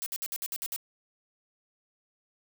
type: noise bursts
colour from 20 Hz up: blue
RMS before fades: -34 dBFS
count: 8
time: 0.02-0.762 s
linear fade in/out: 0 ms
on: 42 ms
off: 58 ms
effects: none